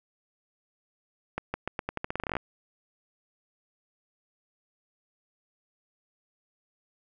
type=accelerating click train; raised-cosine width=0.5 ms; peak=-15 dBFS; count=17; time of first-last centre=1.38-2.367 s; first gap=160 ms; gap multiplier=0.85; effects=none